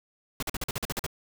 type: noise bursts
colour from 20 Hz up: pink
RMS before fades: -31 dBFS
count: 10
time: 0.4-1.065 s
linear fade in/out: 2 ms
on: 26 ms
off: 45 ms
effects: none